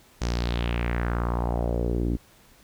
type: tone with low-pass filter sweep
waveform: sawtooth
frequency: 59 Hz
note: A#1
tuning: 22 cents sharp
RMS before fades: -26 dBFS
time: 0.21-2.17 s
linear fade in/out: 10 ms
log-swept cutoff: 6300 to 280 Hz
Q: 2.8
effects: pink hiss -56 dBFS RMS until 2.63 s